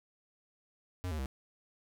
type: tone with pitch steps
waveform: square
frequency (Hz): 90.7 / 77.6 / 66.4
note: F#2 / D#2 / C2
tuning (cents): -34 / -4 / +26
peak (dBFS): -35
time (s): 1.04-1.259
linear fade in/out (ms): 0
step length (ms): 73
effects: none